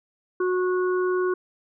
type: harmonic tone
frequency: 365.9 Hz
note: F#4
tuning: 19 cents flat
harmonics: 1 / 3 / 4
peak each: -21 / -31 / -33 dBFS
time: 0.4-1.34 s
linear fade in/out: 5 ms
effects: none